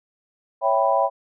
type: chord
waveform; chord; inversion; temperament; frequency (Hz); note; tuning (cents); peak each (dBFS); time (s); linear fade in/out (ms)
sine; C# half-diminished seventh; none; equal; 554.4 / 659.3 / 784 / 987.8; C#5 / E5 / G5 / B5; 0 / 0 / 0 / 0; -22; 0.61-1.1; 50
effects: none